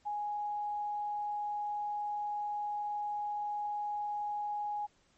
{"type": "tone", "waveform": "sine", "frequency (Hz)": 830.6, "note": "G#5", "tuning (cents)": 0, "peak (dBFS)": -33, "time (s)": [0.05, 4.87], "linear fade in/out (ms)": 20, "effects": ["pink hiss -69 dBFS RMS until 5.17 s", "MP3 32 kbps"]}